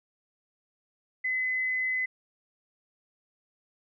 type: tone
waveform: sine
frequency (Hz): 2026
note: B6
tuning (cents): +44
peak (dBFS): -26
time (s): 1.24-2.06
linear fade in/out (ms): 10
effects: none